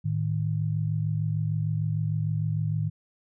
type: tone pair together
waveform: sine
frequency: 108 / 154.61 Hz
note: A2 / D#3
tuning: -32 / -11 cents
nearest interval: tritone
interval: 621 cents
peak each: -27 dBFS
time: 0.04-2.9 s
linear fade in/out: 20 ms
effects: none